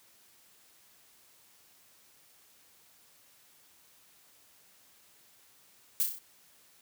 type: noise with echo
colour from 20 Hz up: violet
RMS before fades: -27 dBFS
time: 6-6.03 s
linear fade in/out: 0 ms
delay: 31 ms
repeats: 5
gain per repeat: -4 dB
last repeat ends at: 6.185 s
effects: white hiss -62 dBFS RMS until 6.81 s + high-pass 60 Hz 12 dB/octave